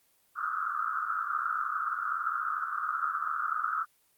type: band-pass noise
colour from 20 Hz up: white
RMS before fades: -32 dBFS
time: 0.35-3.86 s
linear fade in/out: 50 ms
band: 1200 to 1400 Hz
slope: 96 dB/octave
effects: white hiss -68 dBFS RMS until 4.17 s + Opus 24 kbps